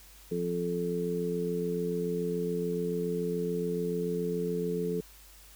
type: harmonic tone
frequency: 87 Hz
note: F2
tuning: 6 cents flat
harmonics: 2 / 3 / 4 / 5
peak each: -33 / -40 / -39 / -31 dBFS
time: 0.31-5.01 s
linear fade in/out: 10 ms
effects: added 50 Hz sine -55 dBFS peak until 5.55 s + white hiss -55 dBFS RMS until 5.55 s